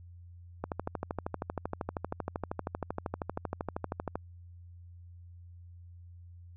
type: click train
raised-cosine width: 1 ms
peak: -19 dBFS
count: 46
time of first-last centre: 0.64-4.156 s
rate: 12.8 Hz
effects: added 87 Hz sine -48 dBFS peak until 6.56 s